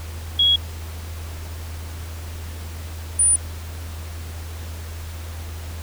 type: tone pair in turn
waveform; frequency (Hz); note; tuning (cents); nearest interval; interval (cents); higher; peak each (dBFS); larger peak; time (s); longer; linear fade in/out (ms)
sine; 3322 / 9429; G#7 / D9; 0 / +6; octave + tritone; 1806; second; -13; neither; 0.39-0.56 / 3.19-3.36; neither; 5
effects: added 81 Hz sine -30 dBFS peak until 5.82 s + pink hiss -40 dBFS RMS until 5.82 s